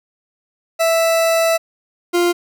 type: tone pair in turn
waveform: 40% pulse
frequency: 659.3 / 349.3 Hz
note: E5 / F4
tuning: 0 / 0 cents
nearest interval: major seventh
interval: 1100 cents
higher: first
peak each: -12 dBFS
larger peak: neither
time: 0.79-1.58 / 2.13-2.33 s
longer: first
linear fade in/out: 20 ms
effects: none